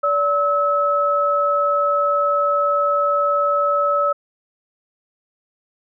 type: tone pair together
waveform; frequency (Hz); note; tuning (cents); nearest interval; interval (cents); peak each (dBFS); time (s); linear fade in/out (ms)
sine; 577 / 1295.3; D5 / E6; -31 / -31; octave + major second; 1400; -19 / -17; 0.03-4.13; 10
effects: none